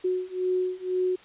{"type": "beating tone pair", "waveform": "sine", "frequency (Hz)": [366.2, 368.2], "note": ["F#4", "F#4"], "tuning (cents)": [-18, -8], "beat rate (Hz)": 2, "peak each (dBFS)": [-28, -27], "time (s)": [0.04, 1.16], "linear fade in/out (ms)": 10, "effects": ["white hiss -52 dBFS RMS until 1.24 s", "resampled to 8000 Hz"]}